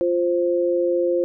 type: tone pair together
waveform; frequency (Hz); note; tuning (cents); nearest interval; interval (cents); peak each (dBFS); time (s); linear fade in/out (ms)
sine; 349.2 / 524.6; F4 / C5; 0 / +4; perfect fifth; 704; -20; 0.01-1.24; 0
effects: none